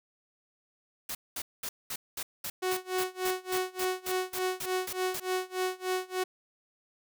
white noise bursts, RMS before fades -36 dBFS, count 16, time 1.09-5.2 s, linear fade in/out 5 ms, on 60 ms, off 210 ms
sawtooth tone with tremolo, 370 Hz, F#4, in tune, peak -23 dBFS, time 2.62-6.24 s, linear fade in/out 10 ms, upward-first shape sine, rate 3.4 Hz, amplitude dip 95%
effects none

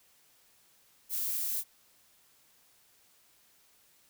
violet noise, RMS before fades -33 dBFS, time 1.09-1.64 s, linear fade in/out 50 ms, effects white hiss -65 dBFS RMS until 4.09 s

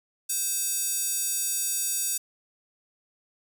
square tone with high-pass filter, 520 Hz, C5, 11 cents flat, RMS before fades -28 dBFS, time 0.29-2.18 s, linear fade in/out 10 ms, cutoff 8000 Hz, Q 1.7, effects none

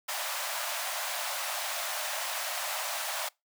pink high-pass noise, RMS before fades -34 dBFS, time 0.08-3.29 s, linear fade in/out 10 ms, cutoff 570 Hz, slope 96 dB/octave, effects noise-tail reverb RT60 0.2 s tail -24 dB re dry

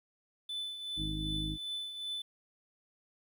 triangle tone with tremolo, 3505 Hz, A7, 7 cents flat, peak -33 dBFS, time 0.49-2.22 s, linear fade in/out 5 ms, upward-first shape triangle, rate 2.6 Hz, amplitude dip 60%
harmonic tone, 51.91 Hz, G#1, in tune, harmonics 1 / 2 / 3 / 4 / 5 / 6, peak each -38 / -46 / -40 / -49 / -49 / -40 dBFS, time 0.96-1.58 s, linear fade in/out 50 ms
effects 11-bit

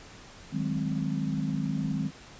sine chord, Ab dominant seventh, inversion second, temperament equal with one note detuned, 155.56 / 188.34 / 207.7 / 261.6 Hz, Eb3 / Gb3 / Ab3 / C4, 0 / +31 / 0 / 0 cents, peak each -31 / -34 / -33 / -33 dBFS, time 0.51-2.11 s, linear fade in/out 50 ms, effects pink hiss -49 dBFS RMS until 2.39 s + resampled to 16000 Hz

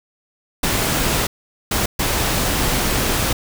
pink noise bursts at uneven times, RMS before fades -19 dBFS, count 3, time 0.63-1.27 / 1.71-1.86 / 1.99-3.33 s, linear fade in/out 5 ms, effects none

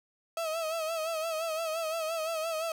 35% pulse tone with vibrato, 646 Hz, E5, 35 cents flat, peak -29 dBFS, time 0.37-2.72 s, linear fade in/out 2 ms, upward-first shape sine, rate 5.8 Hz, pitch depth 62 cents each way, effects none

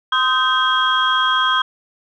sine tone cluster, 1033 / 1257 / 1556 / 3262 Hz, C6 / D#6 / G6 / G#7, -22 / +17 / -13 / -32 cents, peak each -19 dBFS, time 0.12-1.62 s, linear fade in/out 5 ms, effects tanh soft clip ceiling -4 dBFS

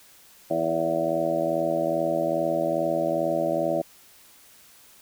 harmonic tone with a mistuned harmonic, 82.41 Hz, E2, in tune, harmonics 2 / 3 / 4 / 5 / 6 / 7 / 8 / 9, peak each -35 / -36 / -29 / -38 / -37 / -26 / -27 / -34 dBFS, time 0.5-3.82 s, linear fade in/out 10 ms, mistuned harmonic 6, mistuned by +23 cents, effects white hiss -53 dBFS RMS until 5.01 s

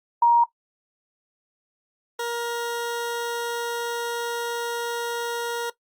sine / 20% pulse tone pair in turn, 943 / 471.5 Hz, A#5 / A#4, +20 / +20 cents, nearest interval octave, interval 1200 cents, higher first, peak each -13 / -21 dBFS, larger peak first, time 0.22-0.44 / 2.19-5.7 s, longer second, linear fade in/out 5 ms, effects noise-tail reverb RT60 0.1 s tail -17 dB re dry + Opus 48 kbps

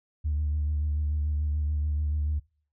sine tone with vibrato, 74.8 Hz, D2, 32 cents sharp, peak -23 dBFS, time 0.24-2.4 s, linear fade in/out 20 ms, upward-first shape sine, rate 6.9 Hz, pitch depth 32 cents each way, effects noise-tail reverb RT60 0.5 s tail -26 dB re dry + tanh soft clip ceiling -21 dBFS

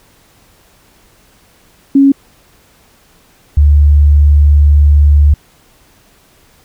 sine tone pair in turn, 275.7 / 73.02 Hz, C#4 / D2, -9 / -9 cents, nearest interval octave + major seventh, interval 2300 cents, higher first, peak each -3 dBFS, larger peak neither, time 1.95-2.12 / 3.57-5.34 s, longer second, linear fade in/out 5 ms, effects pink hiss -48 dBFS RMS until 6.64 s

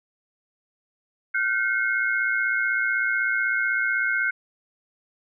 sine tone cluster, 1422 / 1538 / 2163 Hz, F6 / G6 / C#7, +31 / -33 / -43 cents, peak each -29 / -23 / -26 dBFS, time 1.34-4.31 s, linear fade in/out 10 ms, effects none

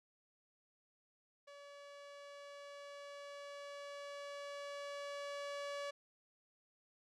sawtooth tone with level ramp, 570 Hz, C#5, 48 cents sharp, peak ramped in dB -50 to -37 dBFS, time 1.47-5.91 s, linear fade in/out 10 ms, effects low-pass 6000 Hz 12 dB/octave

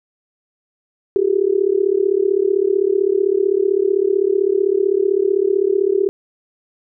sine tone with amplitude modulation, 392 Hz, G4, in tune, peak -9 dBFS, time 1.16-6.09 s, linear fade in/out 0 ms, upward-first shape sine, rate 35.7 Hz, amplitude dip 95%, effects none

